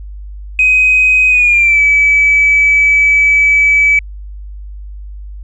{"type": "tone with pitch glide", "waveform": "sine", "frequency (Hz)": [2516, 2294], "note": ["D#7", "D7"], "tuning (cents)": [19, -41], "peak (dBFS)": -5, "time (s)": [0.59, 3.99], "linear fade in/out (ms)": 2, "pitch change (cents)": -160, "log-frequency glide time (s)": [1.29, 1.81], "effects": ["tanh soft clip ceiling -1 dBFS", "added 50 Hz sine -25 dBFS peak until 5.43 s"]}